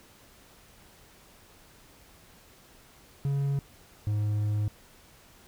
triangle tone pair in turn, 139.7 / 104.93 Hz, C#3 / G#2, +14 / +18 cents, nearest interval perfect fourth, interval 496 cents, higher first, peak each -23 dBFS, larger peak neither, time 3.25-3.59 / 4.07-4.68 s, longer second, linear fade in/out 0 ms, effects pink hiss -56 dBFS RMS until 5.47 s

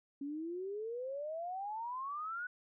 sine exponential sweep, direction up, 275 to 1495 Hz, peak -38 dBFS, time 0.21-2.47 s, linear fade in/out 5 ms, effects none

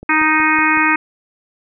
click train, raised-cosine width 2 ms, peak -20 dBFS, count 5, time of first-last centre 0.03-0.773 s, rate 5.38 Hz
harmonic tone, 311.1 Hz, D#4, in tune, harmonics 1 / 3 / 4 / 5 / 6 / 7 / 8, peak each -19 / -19 / -19 / -19 / -19 / -19 / -19 dBFS, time 0.09-0.96 s, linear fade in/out 5 ms
effects none

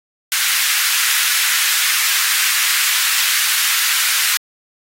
pink high-pass noise, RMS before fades -17 dBFS, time 0.32-4.37 s, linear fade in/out 0 ms, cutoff 1500 Hz, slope 24 dB/octave, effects AAC 48 kbps

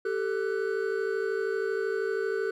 triangle tone cluster, 391.1 / 443.9 / 1494 Hz, G4 / A4 / F#6, -4 / +15 / +16 cents, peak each -28 / -28 / -35 dBFS, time 0.05-2.51 s, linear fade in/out 5 ms, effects none

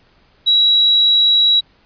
sine tone, 3885 Hz, B7, 29 cents flat, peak -9 dBFS, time 0.46-1.61 s, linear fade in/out 20 ms, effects pink hiss -54 dBFS RMS until 1.85 s + resampled to 11025 Hz

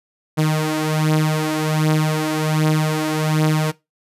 sawtooth beating tone pair, 154.7 / 156 Hz, D#3 / D#3, -10 / +5 cents, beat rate 1.3 Hz, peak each -14 / -17 dBFS, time 0.37-3.72 s, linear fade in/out 20 ms, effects noise-tail reverb RT60 0.2 s tail -20 dB re dry + resampled to 32000 Hz

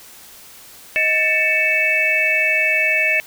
sine tone cluster, 630 / 1774 / 2238 / 2626 Hz, D#5 / A6 / C#7 / E7, +21 / +14 / +16 / -7 cents, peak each -25 / -22 / -18 / -18 dBFS, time 0.96-3.2 s, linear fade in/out 0 ms, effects white hiss -42 dBFS RMS until 3.26 s

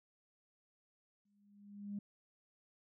sine tone with exponential growth, 203.2 Hz, G#3, 38 cents flat, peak -37 dBFS, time 1.25-1.99 s, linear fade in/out 5 ms, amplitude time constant 160 ms, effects tanh soft clip ceiling -33 dBFS

